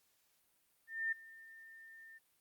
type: tone with ADSR envelope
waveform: sine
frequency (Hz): 1805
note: A6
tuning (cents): +44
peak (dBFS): -32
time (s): 0.87-2.19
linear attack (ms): 250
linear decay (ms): 10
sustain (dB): -21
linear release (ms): 23
effects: white hiss -75 dBFS RMS until 2.4 s + Opus 48 kbps